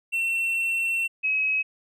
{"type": "tone pair in turn", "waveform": ["triangle", "sine"], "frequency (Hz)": [2706, 2554], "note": ["E7", "D#7"], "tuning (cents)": [45, 45], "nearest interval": "minor second", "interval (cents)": 100, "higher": "first", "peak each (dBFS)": -21, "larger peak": "neither", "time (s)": [[0.12, 1.08], [1.23, 1.63]], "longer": "first", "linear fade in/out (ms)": 20, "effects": []}